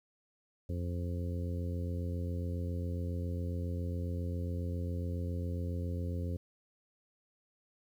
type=harmonic tone; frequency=87.31 Hz; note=F2; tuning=in tune; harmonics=1 / 2 / 3 / 4 / 5 / 6; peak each=-34 / -42 / -44 / -50 / -48 / -48 dBFS; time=0.69-6.37 s; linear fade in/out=5 ms; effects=11-bit